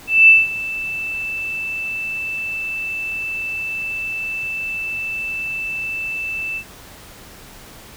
sine tone with ADSR envelope, 2647 Hz, E7, 7 cents sharp, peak -4 dBFS, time 0.07-6.64 s, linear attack 210 ms, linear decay 190 ms, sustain -18 dB, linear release 72 ms, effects pink hiss -41 dBFS RMS until 7.96 s

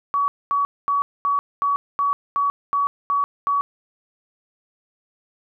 sine tone bursts, 1132 Hz, C#6, 36 cents sharp, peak -17 dBFS, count 10, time 0.14-3.61 s, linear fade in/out 0 ms, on 140 ms, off 230 ms, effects none

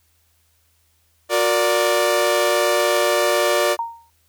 sawtooth chord, Gb augmented, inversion none, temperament equal with one note detuned, 362.4 / 466.2 / 587.3 Hz, Gb4 / Bb4 / D5, -36 / 0 / 0 cents, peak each -18 / -19 / -14 dBFS, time 1.29-3.77 s, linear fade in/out 50 ms
sine tone with exponential decay, 926 Hz, A#5, 12 cents flat, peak -18 dBFS, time 3.79-4.1 s, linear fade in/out 2 ms, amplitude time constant 66 ms
effects added 81 Hz sine -63 dBFS peak until 4.28 s + white hiss -63 dBFS RMS until 4.28 s

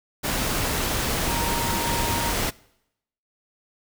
sine tone in noise, 932.3 Hz, A#5, in tune, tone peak -28 dBFS, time 1.27-2.33 s, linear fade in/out 20 ms, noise pink, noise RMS -25 dBFS, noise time 0.23-2.51 s, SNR -6 dB, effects noise-tail reverb RT60 0.8 s tail -23 dB re dry

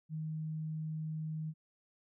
sine tone, 156.7 Hz, D#3, 13 cents sharp, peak -36 dBFS, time 0.09-1.54 s, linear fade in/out 50 ms, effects none

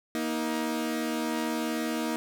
sawtooth tone pair together, 236.4 / 315.6 Hz, A#3 / D#4, +24 / +25 cents, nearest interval perfect fourth, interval 501 cents, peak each -27 dBFS, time 0.15-2.16 s, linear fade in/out 0 ms, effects none

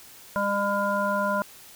harmonic tone, 201.7 Hz, G3, 50 cents sharp, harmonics 1 / 3 / 5 / 7, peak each -30 / -27 / -27 / -29 dBFS, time 0.36-1.42 s, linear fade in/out 0 ms, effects white hiss -48 dBFS RMS until 1.75 s

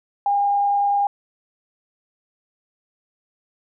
sine tone with frequency modulation, 808 Hz, G#5, 48 cents flat, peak -16 dBFS, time 0.26-1.07 s, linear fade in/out 2 ms, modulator 30.2 Hz, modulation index 0.21, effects none

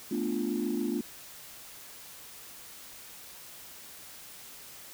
sine chord, B half-diminished seventh, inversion third, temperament equal, 220 / 246.9 / 293.7 / 349.2 Hz, A3 / B3 / D4 / F4, 0 / 0 / 0 / 0 cents, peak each -33 dBFS, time 0.11-1.01 s, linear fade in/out 5 ms, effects tanh soft clip ceiling -21 dBFS + white hiss -48 dBFS RMS until 4.93 s

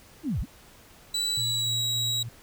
sine linear two-way sweep, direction down then up, 344.4 to 36.71 to 344.4 Hz, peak -25 dBFS, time 0.23-0.46 s, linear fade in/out 50 ms, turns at 0.41 s
35% pulse tone with pitch glide, 3951 to 3859 Hz, B7 to B7, 0 to -41 cents, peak -24 dBFS, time 1.14-2.23 s, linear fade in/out 5 ms, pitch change -41 cents, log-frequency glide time 1.33-1.82 s
sine tone with tremolo, 116.54 Hz, A#2, in tune, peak -33 dBFS, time 1.37-2.29 s, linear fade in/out 5 ms, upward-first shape square, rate 3.4 Hz, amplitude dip 25%
effects pink hiss -53 dBFS RMS until 2.42 s

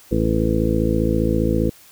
harmonic tone, 55 Hz, A1, in tune, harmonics 1 / 2 / 3 / 4 / 5 / 6 / 8 / 9, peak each -23 / -24 / -25 / -23 / -26 / -23 / -27 / -25 dBFS, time 0.11-1.7 s, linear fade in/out 10 ms, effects white hiss -48 dBFS RMS until 1.91 s

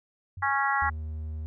sine tone with exponential decay, 93.1 Hz, F#2, 11 cents sharp, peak -35 dBFS, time 0.37-0.67 s, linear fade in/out 5 ms, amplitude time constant 65 ms
harmonic tone, 276.3 Hz, C#4, 6 cents flat, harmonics 3 / 4 / 5 / 6 / 7, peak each -28 / -29 / -30 / -31 / -31 dBFS, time 0.42-0.9 s, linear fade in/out 10 ms
triangle tone, 77.78 Hz, D#2, in tune, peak -30 dBFS, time 0.82-1.46 s, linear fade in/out 0 ms
effects none

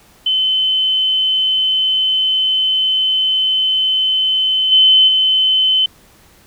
sine tone with level steps, 3054 Hz, G7, 46 cents flat, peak -12 / -6 / -10 dBFS, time 0.26-5.86 s, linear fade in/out 5 ms, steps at 4.71 / 5.07 s, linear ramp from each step 20 ms, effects pink hiss -48 dBFS RMS until 6.46 s

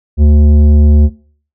sine tone with tanh clipping, 74.2 Hz, D2, 18 cents sharp, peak -5 dBFS, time 0.17-1.1 s, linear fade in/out 50 ms, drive 11 dB, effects noise-tail reverb RT60 0.5 s tail -22 dB re dry

